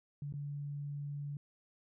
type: tone with dropouts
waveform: sine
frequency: 143.9 Hz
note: D3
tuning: 35 cents flat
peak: -38 dBFS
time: 0.22-1.37 s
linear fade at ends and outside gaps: 2 ms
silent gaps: 0.325-0.338 s
effects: none